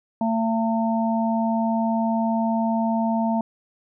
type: harmonic tone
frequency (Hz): 225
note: A3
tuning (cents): +39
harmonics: 1 / 3 / 4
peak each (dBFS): -21 / -26 / -27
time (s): 0.21-3.41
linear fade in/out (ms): 2
effects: none